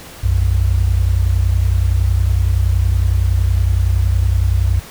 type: tone pair together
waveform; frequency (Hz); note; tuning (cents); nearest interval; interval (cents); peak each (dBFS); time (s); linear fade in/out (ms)
sine; 61.74 / 92.5; B1 / F#2; 0 / 0; perfect fifth; 700; -14; 0.23-4.8; 10
effects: pink hiss -36 dBFS RMS until 4.9 s